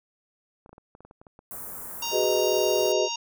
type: clicks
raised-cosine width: 1 ms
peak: -34 dBFS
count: 12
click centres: 0.661 / 0.693 / 0.73 / 0.781 / 0.951 / 1.006 / 1.05 / 1.111 / 1.215 / 1.268 / 1.391 / 1.542 s
type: band-stop noise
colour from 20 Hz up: white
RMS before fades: -38 dBFS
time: 1.51-2.92 s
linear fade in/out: 0 ms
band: 1400 to 9100 Hz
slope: 24 dB/octave
type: harmonic tone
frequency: 932.3 Hz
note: A#5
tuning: in tune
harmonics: 1 / 3 / 4 / 5 / 6 / 7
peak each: -34 / -33 / -38 / -39 / -35 / -37 dBFS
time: 2.02-3.16 s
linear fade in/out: 5 ms
type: chord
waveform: sine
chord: G# minor seventh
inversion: third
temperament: just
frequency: 373.8 / 415.3 / 498.4 / 623 Hz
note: F#4 / G#4 / B4 / D#5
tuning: +18 / 0 / +16 / +2 cents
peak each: -26 / -27 / -28 / -26 dBFS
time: 2.11-3.09 s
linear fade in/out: 50 ms
effects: none